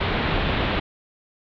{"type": "low-pass noise", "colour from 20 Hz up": "pink", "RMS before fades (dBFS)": -23, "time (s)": [0, 0.8], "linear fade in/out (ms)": 10, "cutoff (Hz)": 3800, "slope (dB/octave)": 48, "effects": []}